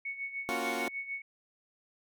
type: tone with tremolo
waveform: sine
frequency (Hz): 2217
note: C#7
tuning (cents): 0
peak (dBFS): -33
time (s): 0.05-1.22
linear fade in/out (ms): 5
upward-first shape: sine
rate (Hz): 6.7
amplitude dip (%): 70
type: chord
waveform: 15% pulse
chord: Gb major seventh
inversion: first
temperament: equal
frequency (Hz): 233.1 / 277.2 / 349.2 / 370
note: Bb3 / Db4 / F4 / Gb4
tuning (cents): 0 / 0 / 0 / 0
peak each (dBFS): -32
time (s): 0.49-0.88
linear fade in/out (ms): 0
effects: none